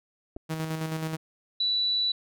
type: clicks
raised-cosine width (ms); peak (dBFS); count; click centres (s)
2; -26; 2; 0.364 / 0.367
type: tone with tremolo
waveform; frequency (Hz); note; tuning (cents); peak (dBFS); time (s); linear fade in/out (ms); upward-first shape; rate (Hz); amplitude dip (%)
sawtooth; 159.2; D#3; +40; -24; 0.49-1.17; 20; square; 9.4; 40
type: tone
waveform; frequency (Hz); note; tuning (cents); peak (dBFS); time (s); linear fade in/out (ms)
sine; 3952; B7; 0; -23; 1.6-2.12; 5
effects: none